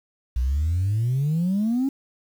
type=exponential sweep; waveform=sine; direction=up; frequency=58.8 to 278.6 Hz; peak=-18 dBFS; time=0.36-1.89 s; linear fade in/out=5 ms; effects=tanh soft clip ceiling -17 dBFS + 8-bit